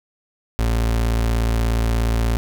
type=tone; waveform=35% pulse; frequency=56.8 Hz; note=A#1; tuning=44 cents flat; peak=-15 dBFS; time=0.59-2.37 s; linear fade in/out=0 ms; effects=none